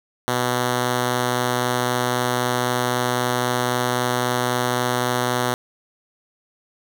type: tone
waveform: 5% pulse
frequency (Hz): 123.8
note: B2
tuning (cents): +5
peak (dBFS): -8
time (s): 0.28-5.54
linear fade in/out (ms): 0
effects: none